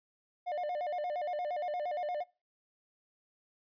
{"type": "tone with vibrato", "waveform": "triangle", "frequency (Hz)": 654, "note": "E5", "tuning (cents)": -14, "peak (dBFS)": -31, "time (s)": [0.46, 2.24], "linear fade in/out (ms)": 20, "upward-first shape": "square", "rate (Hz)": 8.6, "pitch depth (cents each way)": 160, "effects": ["noise-tail reverb RT60 0.3 s tail -23 dB re dry", "resampled to 11025 Hz"]}